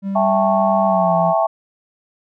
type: tone with pitch glide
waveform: triangle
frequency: 196 to 171.62 Hz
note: G3 to F3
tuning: 0 to -30 cents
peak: -18 dBFS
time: 0.02-1.34 s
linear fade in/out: 50 ms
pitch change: -230 cents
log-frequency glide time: 0.86-1.15 s
type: chord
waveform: sine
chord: A dominant seventh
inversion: second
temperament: just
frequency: 660 / 792 / 880 / 1100 Hz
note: E5 / G5 / A5 / C#6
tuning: +2 / +18 / 0 / -14 cents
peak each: -16 / -20 / -21 / -22 dBFS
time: 0.15-1.47 s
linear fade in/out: 10 ms
effects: none